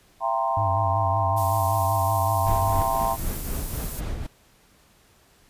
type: chord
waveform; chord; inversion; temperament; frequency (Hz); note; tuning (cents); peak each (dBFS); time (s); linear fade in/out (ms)
sine; C dominant seventh; first; equal with one note detuned; 671.2 / 784 / 932.3 / 1046.5; E5 / G5 / Bb5 / C6; +31 / 0 / 0 / 0; -27; 0.2-3.17; 50
type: tone with vibrato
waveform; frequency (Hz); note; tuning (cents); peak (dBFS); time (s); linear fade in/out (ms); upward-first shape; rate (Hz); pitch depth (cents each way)
triangle; 98; G2; 0; -22; 0.57-2.82; 0; sine; 5.3; 110
type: noise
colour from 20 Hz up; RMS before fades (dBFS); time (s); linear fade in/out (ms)
violet; -33; 1.36-4.01; 20
type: noise with tremolo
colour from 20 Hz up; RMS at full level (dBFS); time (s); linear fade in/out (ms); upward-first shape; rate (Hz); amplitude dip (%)
brown; -27; 2.46-4.27; 10; sine; 3.9; 50
effects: pink hiss -58 dBFS RMS until 5.49 s + resampled to 32000 Hz